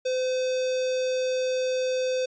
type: tone with notch filter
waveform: square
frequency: 512 Hz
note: C5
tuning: 38 cents flat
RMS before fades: -26 dBFS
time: 0.05-2.26 s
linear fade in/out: 10 ms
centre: 1700 Hz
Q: 1.7
effects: resampled to 16000 Hz